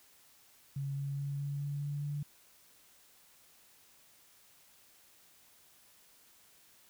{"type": "tone with pitch steps", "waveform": "sine", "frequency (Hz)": [138.59, 139.72, 140.85, 141.99, 143.15, 144.31, 145.48], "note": ["C#3", "C#3", "C#3", "C#3", "D3", "D3", "D3"], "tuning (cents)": [0, 14, 28, 42, -44, -30, -16], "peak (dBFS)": -34, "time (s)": [0.76, 2.23], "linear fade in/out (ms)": 5, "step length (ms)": 210, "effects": ["white hiss -63 dBFS RMS until 6.89 s"]}